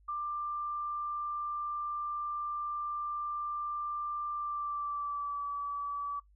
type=tone with pitch glide; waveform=sine; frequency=1186 to 1148.9 Hz; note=D6 to D6; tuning=+17 to -38 cents; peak=-33 dBFS; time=0.08-6.2 s; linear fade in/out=10 ms; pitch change=-55 cents; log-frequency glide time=4.32-5.46 s; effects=noise-tail reverb RT60 0.1 s tail -20 dB re dry + added 50 Hz sine -60 dBFS peak until 6.35 s